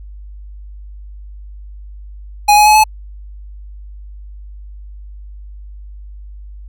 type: tone with pitch steps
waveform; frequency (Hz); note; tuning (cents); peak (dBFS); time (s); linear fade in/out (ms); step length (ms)
square; 830.6 / 840.7 / 851 / 861.4; G#5 / G#5 / G#5 / A5; 0 / +21 / +42 / -37; -6; 2.48-2.84; 10; 90
effects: added 50 Hz sine -30 dBFS peak until 6.68 s